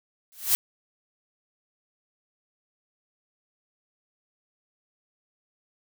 blue noise with exponential growth, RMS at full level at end -17 dBFS, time 0.32-0.55 s, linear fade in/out 0 ms, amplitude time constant 49 ms, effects none

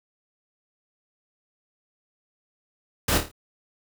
pink noise with echo, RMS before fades -22 dBFS, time 3.08-3.18 s, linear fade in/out 5 ms, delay 27 ms, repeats 5, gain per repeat -6 dB, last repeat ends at 3.315 s, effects none

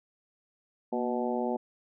harmonic tone with a mistuned harmonic, 123.47 Hz, B2, in tune, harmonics 2 / 3 / 4 / 5 / 6 / 7, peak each -32 / -34 / -35 / -36 / -37 / -37 dBFS, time 0.92-1.57 s, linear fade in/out 10 ms, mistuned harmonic 2, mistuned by -62 cents, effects none

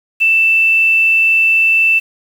sine tone with quantisation, 2658 Hz, E7, 14 cents sharp, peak -8 dBFS, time 0.2-2 s, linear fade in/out 20 ms, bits 6, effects none

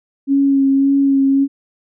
sine tone with vibrato, 274.6 Hz, C#4, 16 cents flat, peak -10 dBFS, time 0.27-1.48 s, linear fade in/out 50 ms, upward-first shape sine, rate 1.8 Hz, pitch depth 19 cents each way, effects none

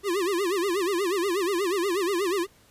square tone with vibrato, 372.2 Hz, F#4, 10 cents sharp, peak -24 dBFS, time 0.03-2.47 s, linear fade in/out 50 ms, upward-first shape sine, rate 8.3 Hz, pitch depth 180 cents each way, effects pink hiss -58 dBFS RMS until 2.7 s + resampled to 32000 Hz

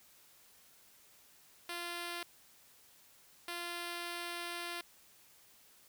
5% pulse tone bursts at uneven times, 346.1 Hz, F4, 16 cents flat, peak -28 dBFS, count 2, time 1.69-2.23 / 3.48-4.81 s, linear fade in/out 2 ms, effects white hiss -63 dBFS RMS until 5.88 s

